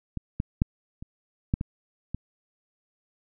clicks, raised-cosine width 5 ms, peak -18 / -14 / -8 / -26 / -10 / -17 / -18 dBFS, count 7, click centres 0.173 / 0.401 / 0.619 / 1.025 / 1.539 / 1.611 / 2.146 s, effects none

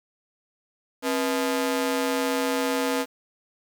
sawtooth ring-modulated tone, 377.5 Hz, F#4, 35 cents sharp, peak -16 dBFS, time 1.02-3.06 s, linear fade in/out 50 ms, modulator 109 Hz, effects 8-bit

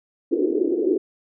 white band-pass noise, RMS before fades -21 dBFS, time 0.31-0.98 s, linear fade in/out 10 ms, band 300 to 410 Hz, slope 48 dB/octave, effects none

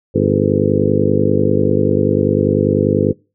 harmonic tone with a mistuned harmonic, 50.2 Hz, G1, 42 cents sharp, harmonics 2 / 3 / 4 / 5 / 6 / 7 / 8 / 9 / 10, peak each -20 / -20 / -20 / -20 / -20 / -20 / -20 / -20 / -20 dBFS, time 0.14-3.13 s, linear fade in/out 20 ms, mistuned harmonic 8, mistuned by +65 cents, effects noise-tail reverb RT60 0.3 s tail -24 dB re dry

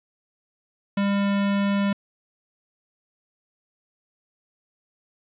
square tone with notch filter, 200.1 Hz, G3, 36 cents sharp, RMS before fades -22 dBFS, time 0.97-1.93 s, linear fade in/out 5 ms, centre 440 Hz, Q 1.7, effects resampled to 8000 Hz + 9-bit

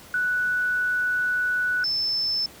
sine tone pair in turn, 1480 / 5274 Hz, F#6 / E8, 0 / 0 cents, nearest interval octave + minor seventh, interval 2200 cents, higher second, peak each -21 / -22 dBFS, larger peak first, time 0.14-1.84 / 1.84-2.46 s, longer first, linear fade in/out 2 ms, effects pink hiss -46 dBFS RMS until 2.6 s + high-pass 60 Hz 12 dB/octave

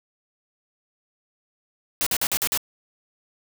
white noise bursts, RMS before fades -23 dBFS, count 6, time 2.01-2.575 s, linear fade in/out 0 ms, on 55 ms, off 47 ms, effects none

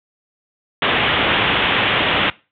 white low-pass noise, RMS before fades -17 dBFS, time 0.82-2.3 s, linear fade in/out 2 ms, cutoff 3500 Hz, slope 96 dB/octave, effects noise-tail reverb RT60 0.3 s tail -21 dB re dry + high-pass 60 Hz 12 dB/octave

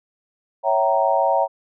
sine chord, C# diminished seventh, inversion none, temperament equal with one note detuned, 554.4 / 659.3 / 766.5 / 932.3 Hz, C#5 / E5 / G5 / Bb5, 0 / 0 / -39 / 0 cents, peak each -21 dBFS, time 0.63-1.48 s, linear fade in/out 50 ms, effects none

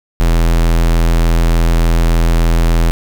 square tone, 41.7 Hz, E1, 21 cents sharp, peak -9 dBFS, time 0.2-2.91 s, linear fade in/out 0 ms, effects 8-bit

